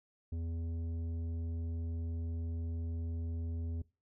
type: tone with tanh clipping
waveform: triangle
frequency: 83 Hz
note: E2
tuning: 12 cents sharp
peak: -37 dBFS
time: 0.32-3.82 s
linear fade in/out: 5 ms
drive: 14 dB
effects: noise-tail reverb RT60 0.3 s tail -22 dB re dry